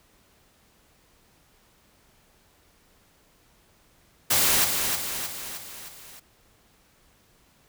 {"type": "noise with echo", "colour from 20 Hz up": "white", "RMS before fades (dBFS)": -21, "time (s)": [4.3, 4.65], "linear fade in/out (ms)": 10, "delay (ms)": 310, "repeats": 5, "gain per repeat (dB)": -5, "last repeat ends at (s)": 6.2, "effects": ["pink hiss -61 dBFS RMS until 7.68 s"]}